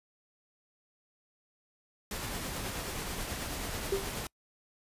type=noise with tremolo; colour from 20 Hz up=pink; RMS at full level=-36 dBFS; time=2.11-4.27 s; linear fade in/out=2 ms; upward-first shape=triangle; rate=9.3 Hz; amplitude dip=30%
type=tone with exponential decay; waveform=sine; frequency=392 Hz; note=G4; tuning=in tune; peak=-24 dBFS; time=3.92-4.12 s; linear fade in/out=5 ms; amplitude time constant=42 ms
effects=noise-tail reverb RT60 0.1 s tail -26 dB re dry + resampled to 32000 Hz